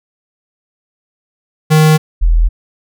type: tone pair in turn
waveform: square / sine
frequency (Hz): 155.56 / 41.2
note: D#3 / E1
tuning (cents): 0 / 0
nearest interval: octave + major seventh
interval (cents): 2300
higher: first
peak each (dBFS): -6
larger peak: neither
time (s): 1.7-1.98 / 2.21-2.49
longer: neither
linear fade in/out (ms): 20
effects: none